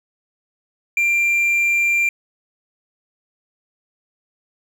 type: tone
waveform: triangle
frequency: 2375 Hz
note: D7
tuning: 19 cents sharp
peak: -13 dBFS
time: 0.97-2.09 s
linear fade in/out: 2 ms
effects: none